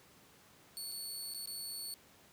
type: tone with dropouts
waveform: 20% pulse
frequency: 4435 Hz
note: C#8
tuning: in tune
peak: -35 dBFS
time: 0.77-1.94 s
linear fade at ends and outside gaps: 0 ms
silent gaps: 0.917-0.921 / 1.338-1.346 / 1.458-1.474 s
effects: pink hiss -62 dBFS RMS until 2.32 s + high-pass 100 Hz 12 dB/octave